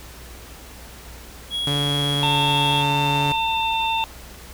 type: tone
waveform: triangle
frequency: 3322 Hz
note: G#7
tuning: in tune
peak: -21 dBFS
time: 1.5-2.84 s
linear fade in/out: 50 ms
type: tone with pitch glide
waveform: sawtooth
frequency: 143.5 to 142.59 Hz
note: D3 to C#3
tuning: -40 to +49 cents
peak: -18 dBFS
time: 1.67-3.32 s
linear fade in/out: 2 ms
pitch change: -11 cents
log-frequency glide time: 1.84-2.51 s
type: harmonic tone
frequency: 898 Hz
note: A5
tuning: 35 cents sharp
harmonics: 1 / 3 / 4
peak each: -21 / -26 / -27 dBFS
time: 2.23-4.04 s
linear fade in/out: 0 ms
effects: added 60 Hz sine -42 dBFS peak until 4.53 s + pink hiss -42 dBFS RMS until 4.53 s